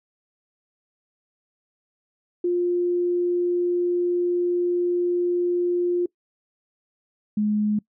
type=tone pair in turn; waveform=sine; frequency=352.4 / 210.4 Hz; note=F4 / G#3; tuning=+16 / +23 cents; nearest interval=major sixth; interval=893 cents; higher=first; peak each=-19 dBFS; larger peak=neither; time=2.44-6.06 / 7.37-7.79 s; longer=first; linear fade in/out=5 ms; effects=noise-tail reverb RT60 0.1 s tail -23 dB re dry